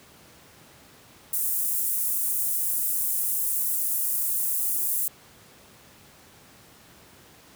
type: high-pass noise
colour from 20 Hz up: pink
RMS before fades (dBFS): -26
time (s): 1.33-5.08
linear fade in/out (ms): 2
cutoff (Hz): 10000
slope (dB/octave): 24
effects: pink hiss -52 dBFS RMS until 7.55 s + high-pass 80 Hz 12 dB/octave